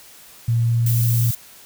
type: tone with pitch glide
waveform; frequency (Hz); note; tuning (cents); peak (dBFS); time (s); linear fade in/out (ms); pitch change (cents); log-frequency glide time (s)
sine; 116.54 to 117.22; A#2 to A#2; 0 to +10; -15; 0.48-1.31; 5; +10; 0.62-0.91
type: noise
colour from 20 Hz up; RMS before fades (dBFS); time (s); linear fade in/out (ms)
violet; -26; 0.86-1.35; 5
effects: white hiss -45 dBFS RMS until 1.65 s